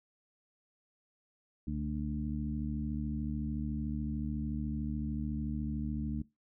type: harmonic tone with a mistuned harmonic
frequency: 73.7 Hz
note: D2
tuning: 7 cents sharp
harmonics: 1 / 2 / 3 / 4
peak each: -38 / -39 / -37 / -41 dBFS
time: 1.67-6.22 s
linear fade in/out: 5 ms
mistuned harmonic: 1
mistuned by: -74 cents
effects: noise-tail reverb RT60 0.2 s tail -20 dB re dry